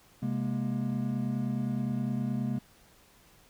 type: tone cluster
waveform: triangle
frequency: 131.8 / 207.6 / 237.2 Hz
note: C3 / G#3 / A#3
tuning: +13 / 0 / +30 cents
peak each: -31 dBFS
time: 0.22-2.59 s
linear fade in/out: 10 ms
effects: pink hiss -60 dBFS RMS until 3.49 s

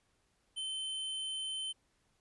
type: tone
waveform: square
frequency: 3078 Hz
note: G7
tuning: 32 cents flat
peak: -37 dBFS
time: 0.56-1.73 s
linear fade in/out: 20 ms
effects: pink hiss -75 dBFS RMS until 2.2 s + resampled to 24000 Hz

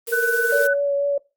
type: noise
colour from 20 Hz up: blue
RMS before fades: -32 dBFS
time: 0.07-0.67 s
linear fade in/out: 2 ms
type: tone with tremolo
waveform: sine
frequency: 466.2 Hz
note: A#4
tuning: in tune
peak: -17 dBFS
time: 0.07-0.69 s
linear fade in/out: 50 ms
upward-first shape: triangle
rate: 19 Hz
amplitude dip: 90%
type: tone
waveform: sine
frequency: 1497 Hz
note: F#6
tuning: 20 cents sharp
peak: -18 dBFS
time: 0.12-0.74 s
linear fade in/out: 10 ms
type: tone with vibrato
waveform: sine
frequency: 566 Hz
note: C#5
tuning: 36 cents sharp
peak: -18 dBFS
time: 0.52-1.18 s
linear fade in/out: 5 ms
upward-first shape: triangle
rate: 4.1 Hz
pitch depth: 15 cents each way
effects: noise-tail reverb RT60 0.3 s tail -24 dB re dry + Opus 24 kbps

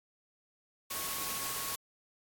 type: tone in noise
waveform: sine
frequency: 1100 Hz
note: C#6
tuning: 14 cents flat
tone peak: -45 dBFS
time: 0.9-1.76 s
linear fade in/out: 10 ms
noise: white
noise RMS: -37 dBFS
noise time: 0.9-1.76 s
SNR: -11 dB
effects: AAC 64 kbps

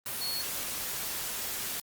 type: tone in noise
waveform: sine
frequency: 4354 Hz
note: C#8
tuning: 32 cents flat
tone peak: -32 dBFS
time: 0.21-0.42 s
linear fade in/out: 2 ms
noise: white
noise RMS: -35 dBFS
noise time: 0.06-1.8 s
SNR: 0 dB
effects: Opus 32 kbps

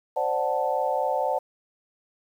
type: chord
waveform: sine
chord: D dominant seventh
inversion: third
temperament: equal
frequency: 523.3 / 587.3 / 740 / 880 Hz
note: C5 / D5 / F#5 / A5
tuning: 0 / 0 / 0 / 0 cents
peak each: -28 dBFS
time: 0.16-1.39 s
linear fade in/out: 10 ms
effects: 9-bit

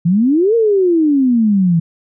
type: exponential two-way sweep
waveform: sine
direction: up then down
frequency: 161.3 to 471.1 to 161.3 Hz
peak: -9 dBFS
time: 0.05-1.8 s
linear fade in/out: 10 ms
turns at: 0.55 s
effects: none

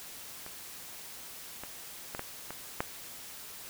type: clicks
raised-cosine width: 0.5 ms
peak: -28 / -25 / -21 / -20 / -24 / -14 dBFS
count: 6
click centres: 0.464 / 1.636 / 2.149 / 2.194 / 2.506 / 2.805 s
effects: white hiss -46 dBFS RMS until 3.69 s

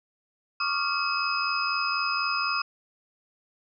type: tone cluster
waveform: sine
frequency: 1115 / 1199 / 1386 / 2564 / 5020 Hz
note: C#6 / D6 / F6 / E7 / D#8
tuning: +10 / +36 / -14 / -49 / +15 cents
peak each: -31 dBFS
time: 0.6-2.62 s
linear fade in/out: 5 ms
effects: none

